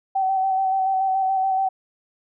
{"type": "tone with vibrato", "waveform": "sine", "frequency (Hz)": 765, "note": "G5", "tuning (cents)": -42, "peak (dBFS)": -18, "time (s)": [0.15, 1.69], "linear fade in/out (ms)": 10, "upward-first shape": "square", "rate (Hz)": 7, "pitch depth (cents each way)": 20, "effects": []}